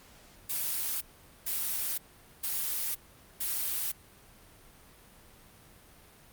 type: noise bursts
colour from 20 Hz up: blue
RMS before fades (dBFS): -32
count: 4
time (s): 0.49-3.92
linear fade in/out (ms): 10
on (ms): 520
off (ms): 450
effects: pink hiss -56 dBFS RMS until 6.32 s + Opus 48 kbps